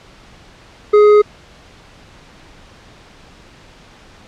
sine tone with hard clipping, 418.1 Hz, G#4, 12 cents sharp, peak -7 dBFS, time 0.93-1.22 s, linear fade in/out 10 ms, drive 7 dB, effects pink hiss -43 dBFS RMS until 4.27 s + low-pass 5000 Hz 12 dB/octave

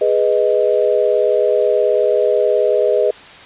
sine chord, G# minor, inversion none, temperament equal, 415.3 / 493.9 / 622.3 Hz, G#4 / B4 / D#5, 0 / 0 / 0 cents, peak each -16 dBFS, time 0.01-3.11 s, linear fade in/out 5 ms, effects white hiss -38 dBFS RMS until 3.45 s + resampled to 8000 Hz

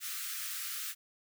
white high-pass noise, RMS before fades -39 dBFS, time 0-0.95 s, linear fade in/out 50 ms, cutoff 1200 Hz, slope 96 dB/octave, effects none

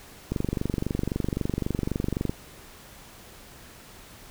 click train, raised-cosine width 3 ms, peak -13 dBFS, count 48, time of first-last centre 0.32-2.295 s, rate 23.8 Hz, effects pink hiss -48 dBFS RMS until 4.3 s

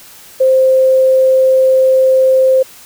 sine tone, 523.3 Hz, C5, in tune, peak -6 dBFS, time 0.4-2.63 s, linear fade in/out 10 ms, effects white hiss -38 dBFS RMS until 2.85 s

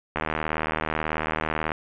click train, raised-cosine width 0.5 ms, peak -10 dBFS, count 123, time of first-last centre 0.16-1.718 s, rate 78.3 Hz, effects resampled to 8000 Hz + 8-bit

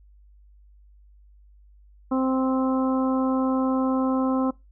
harmonic tone, 261.6 Hz, C4, in tune, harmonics 1 / 2 / 3 / 4 / 5, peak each -21 / -29 / -33 / -32 / -35 dBFS, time 2.11-4.51 s, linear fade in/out 10 ms, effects noise-tail reverb RT60 0.2 s tail -21 dB re dry + added 50 Hz sine -50 dBFS peak until 4.71 s

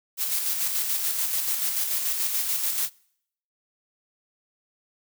blue noise with tremolo, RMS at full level -25 dBFS, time 0.17-2.9 s, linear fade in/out 50 ms, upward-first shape square, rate 6.9 Hz, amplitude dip 35%, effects noise-tail reverb RT60 0.7 s tail -25 dB re dry

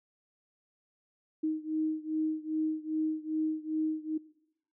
sine beating tone pair, 311.9 / 314.4 Hz, D#4 / D#4, +4 / +18 cents, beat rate 2.5 Hz, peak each -32 / -33 dBFS, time 1.43-4.18 s, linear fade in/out 10 ms, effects noise-tail reverb RT60 0.8 s tail -20 dB re dry

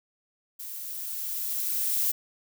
violet noise with level ramp, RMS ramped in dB -39 to -25 dBFS, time 0.59-2.12 s, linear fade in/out 10 ms, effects none

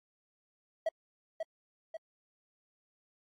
triangle tone with echo, 648 Hz, E5, 30 cents flat, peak -26 dBFS, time 0.86-0.89 s, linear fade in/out 5 ms, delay 540 ms, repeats 2, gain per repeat -5 dB, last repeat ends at 1.97 s, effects AAC 48 kbps

